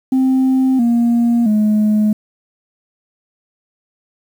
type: tone with pitch steps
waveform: sine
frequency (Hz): 261.6 / 235.8 / 212.5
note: C4 / A#3 / G#3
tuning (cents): 0 / +20 / +40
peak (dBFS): -8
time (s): 0.12-2.13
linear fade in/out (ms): 5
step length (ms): 670
effects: tanh soft clip ceiling -9 dBFS + 7-bit